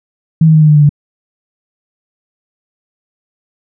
sine tone with pitch steps, 160.7 / 158.12 / 155.59 / 153.09 / 150.63 / 148.22 / 145.84 Hz, E3 / D#3 / D#3 / D#3 / D3 / D3 / D3, -44 / +28 / 0 / -28 / +44 / +16 / -12 cents, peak -3 dBFS, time 0.41-0.893 s, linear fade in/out 5 ms, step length 69 ms, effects none

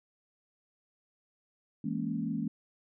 sine chord, A# half-diminished seventh, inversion second, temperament equal, 164.81 / 207.7 / 233.1 / 277.2 Hz, E3 / G#3 / A#3 / C#4, 0 / 0 / 0 / 0 cents, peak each -37 / -36 / -35 / -37 dBFS, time 1.84-2.48 s, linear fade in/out 5 ms, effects none

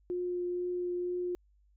sine tone with vibrato, 356 Hz, F4, 33 cents sharp, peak -31 dBFS, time 0.1-1.35 s, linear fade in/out 0 ms, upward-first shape triangle, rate 2.1 Hz, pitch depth 10 cents each way, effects added 50 Hz sine -63 dBFS peak until 1.76 s

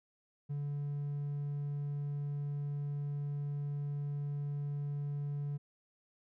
triangle tone, 144 Hz, D3, 34 cents flat, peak -32 dBFS, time 0.49-5.58 s, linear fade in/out 20 ms, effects tanh soft clip ceiling -28 dBFS

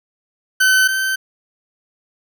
40% pulse tone pair in turn, 1523 / 1543.4 Hz, F#6 / G6, +50 / -27 cents, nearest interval unison, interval 23 cents, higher second, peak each -10 / -16 dBFS, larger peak first, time 0.6-0.88 / 0.88-1.16 s, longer neither, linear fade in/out 10 ms, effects none

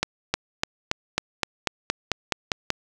accelerating click train, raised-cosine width 0.2 ms, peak -4 dBFS, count 12, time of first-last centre 0.03-2.703 s, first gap 310 ms, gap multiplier 0.95, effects none

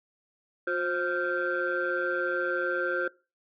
sine tone cluster, 358.3 / 528 / 1391 / 1554 Hz, F4 / C5 / F6 / G6, +44 / +16 / -7 / -16 cents, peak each -31 dBFS, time 0.67-3.08 s, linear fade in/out 5 ms, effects noise-tail reverb RT60 0.3 s tail -21 dB re dry + tanh soft clip ceiling -19 dBFS

